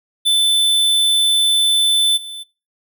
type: tone with level steps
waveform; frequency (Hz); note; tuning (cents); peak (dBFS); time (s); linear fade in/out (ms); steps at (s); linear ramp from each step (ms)
square; 3520; A7; 0; -12 / -28; 0.25-2.44; 20; 2.16; 20
effects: noise-tail reverb RT60 0.3 s tail -23 dB re dry